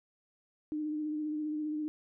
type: tone with vibrato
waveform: sine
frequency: 304.1 Hz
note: D#4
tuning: 40 cents flat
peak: -32 dBFS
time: 0.72-1.88 s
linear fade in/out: 0 ms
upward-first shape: triangle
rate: 15 Hz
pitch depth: 31 cents each way
effects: none